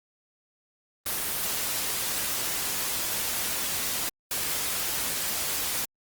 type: noise bursts at uneven times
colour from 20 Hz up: white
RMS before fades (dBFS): -29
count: 2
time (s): 1.06-4.09 / 4.31-5.85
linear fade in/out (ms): 2
effects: Opus 24 kbps